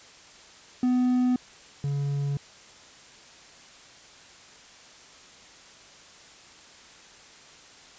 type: tone pair in turn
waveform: triangle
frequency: 250 / 141.46 Hz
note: B3 / C#3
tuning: +21 / +35 cents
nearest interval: minor seventh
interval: 986 cents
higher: first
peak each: -18 / -23 dBFS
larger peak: first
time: 0.83-1.36 / 1.84-2.37 s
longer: neither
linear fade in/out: 2 ms
effects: white hiss -50 dBFS RMS until 7.98 s + resampled to 16000 Hz